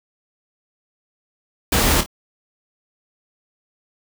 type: noise with echo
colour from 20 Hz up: pink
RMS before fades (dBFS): -17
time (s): 1.72-2.01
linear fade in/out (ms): 5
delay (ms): 26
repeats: 2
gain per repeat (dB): -9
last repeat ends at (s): 2.062
effects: none